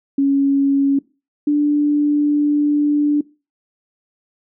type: tone pair in turn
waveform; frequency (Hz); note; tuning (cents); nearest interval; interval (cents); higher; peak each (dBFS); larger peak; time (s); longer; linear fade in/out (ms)
sine; 277.2 / 293.7; C#4 / D4; 0 / 0; minor second; 100; second; -12; neither; 0.18-0.99 / 1.47-3.21; second; 5
effects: noise-tail reverb RT60 0.3 s tail -21 dB re dry